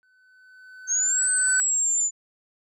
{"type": "tone with exponential growth", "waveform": "triangle", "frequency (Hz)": 1511, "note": "F#6", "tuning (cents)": 36, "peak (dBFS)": -19, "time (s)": [0.03, 1.6], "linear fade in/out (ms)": 0, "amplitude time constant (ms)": 340}
{"type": "linear two-way sweep", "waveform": "sine", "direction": "up then down", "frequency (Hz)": [6300, 8210, 7020], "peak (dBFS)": -20, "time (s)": [0.87, 2.11], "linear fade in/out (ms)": 50, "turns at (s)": 1.31}
{"effects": []}